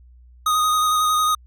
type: tone with vibrato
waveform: square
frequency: 1244.5 Hz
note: D#6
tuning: in tune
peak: -17 dBFS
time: 0.46-1.35 s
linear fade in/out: 5 ms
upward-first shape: square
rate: 11 Hz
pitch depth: 15 cents each way
effects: added 61 Hz sine -45 dBFS peak until 1.46 s